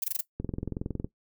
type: noise bursts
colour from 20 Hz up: violet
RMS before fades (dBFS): -28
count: 5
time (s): 0.02-0.209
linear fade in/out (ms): 5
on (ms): 21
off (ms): 21
type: click train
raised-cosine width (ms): 3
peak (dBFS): -19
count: 15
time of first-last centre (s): 0.4-1.045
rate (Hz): 21.7
effects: noise-tail reverb RT60 0.1 s tail -17 dB re dry